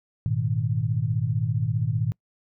sine chord, Ab suspended second, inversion none, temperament equal with one note detuned, 103.83 / 119.13 / 155.56 Hz, Ab2 / Bb2 / Eb3, 0 / +38 / 0 cents, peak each -27 / -25 / -28 dBFS, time 0.26-2.12 s, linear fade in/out 0 ms, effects noise-tail reverb RT60 0.1 s tail -25 dB re dry

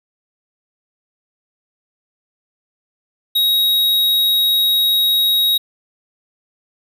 square tone, 3797 Hz, A#7, 31 cents sharp, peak -13 dBFS, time 3.35-5.58 s, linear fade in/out 10 ms, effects none

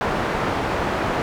white low-pass noise, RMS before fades -23 dBFS, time 0.01-1.22 s, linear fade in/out 0 ms, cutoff 1100 Hz, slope 12 dB/octave, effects none

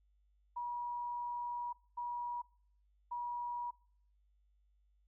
sine tone bursts at uneven times, 963 Hz, B5, 44 cents flat, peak -37 dBFS, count 3, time 0.56-1.73 / 1.97-2.42 / 3.11-3.71 s, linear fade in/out 10 ms, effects noise-tail reverb RT60 0.6 s tail -24 dB re dry + added 50 Hz sine -69 dBFS peak until 5.07 s

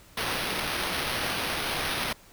blue noise with sample-and-hold, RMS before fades -30 dBFS, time 0.17-2.13 s, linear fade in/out 5 ms, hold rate 7350 Hz, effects pink hiss -54 dBFS RMS until 2.32 s

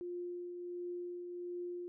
sine tone with tremolo, 352.7 Hz, F4, 17 cents sharp, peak -38 dBFS, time 0.01-1.88 s, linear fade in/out 0 ms, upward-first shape triangle, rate 1.4 Hz, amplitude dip 40%, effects none

